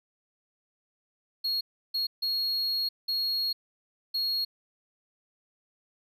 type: tone bursts at uneven times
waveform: triangle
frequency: 4300 Hz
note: C8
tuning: 47 cents sharp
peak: -25 dBFS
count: 5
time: 1.44-1.61 / 1.94-2.07 / 2.22-2.89 / 3.08-3.53 / 4.14-4.45 s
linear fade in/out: 10 ms
effects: none